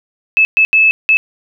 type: tone bursts at uneven times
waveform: sine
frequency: 2608 Hz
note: E7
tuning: 19 cents flat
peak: -6 dBFS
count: 4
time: 0.37-0.45 / 0.57-0.65 / 0.73-0.91 / 1.09-1.17 s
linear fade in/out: 0 ms
effects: none